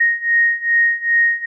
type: beating tone pair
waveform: sine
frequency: 1864.7 / 1867.2 Hz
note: A#6 / A#6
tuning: 0 / +2 cents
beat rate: 2.5 Hz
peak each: -17 / -15 dBFS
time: 0-1.46 s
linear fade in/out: 10 ms
effects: none